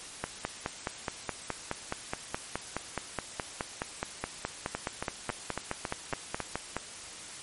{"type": "two click trains", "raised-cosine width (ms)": 0.5, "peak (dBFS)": [-15, -16], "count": [32, 7], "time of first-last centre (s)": [[0.24, 6.766], [4.75, 6.403]], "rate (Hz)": [4.75, 3.63], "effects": ["white hiss -44 dBFS RMS until 7.42 s", "MP3 48 kbps"]}